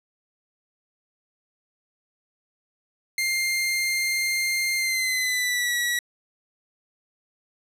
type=tone with pitch glide; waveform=sawtooth; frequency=2107 to 1932.1 Hz; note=C7 to B6; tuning=+12 to -38 cents; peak=-19 dBFS; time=3.18-5.99 s; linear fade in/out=2 ms; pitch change=-150 cents; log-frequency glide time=4.77-5.75 s; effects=resampled to 32000 Hz + 10-bit